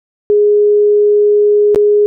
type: tone with dropouts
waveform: sine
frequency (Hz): 415.3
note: G#4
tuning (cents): 0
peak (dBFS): -6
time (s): 0.3-2.06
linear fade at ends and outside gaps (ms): 0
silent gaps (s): 1.747-1.759
effects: none